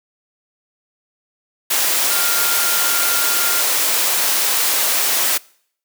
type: tone in noise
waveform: sine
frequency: 1400 Hz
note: F6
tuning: 4 cents sharp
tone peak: -25 dBFS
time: 2.1-3.62 s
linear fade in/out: 10 ms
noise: white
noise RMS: -17 dBFS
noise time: 1.7-5.38 s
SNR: -11 dB
effects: noise-tail reverb RT60 0.6 s tail -24 dB re dry + high-pass 400 Hz 12 dB/octave